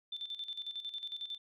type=tone with tremolo; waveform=sine; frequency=3546 Hz; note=A7; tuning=13 cents sharp; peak=-37 dBFS; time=0.12-1.38 s; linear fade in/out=5 ms; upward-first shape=square; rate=11 Hz; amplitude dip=70%; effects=none